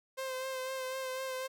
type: tone with vibrato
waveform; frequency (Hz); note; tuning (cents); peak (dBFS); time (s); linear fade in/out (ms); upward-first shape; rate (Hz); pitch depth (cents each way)
sawtooth; 522; C5; -4; -32; 0.17-1.48; 20; sine; 4; 25
effects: none